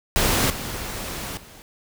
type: noise with level steps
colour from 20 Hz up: pink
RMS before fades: -20 / -31 / -45 dBFS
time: 0.16-1.62 s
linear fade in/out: 0 ms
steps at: 0.5 / 1.37 s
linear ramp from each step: 2 ms
effects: none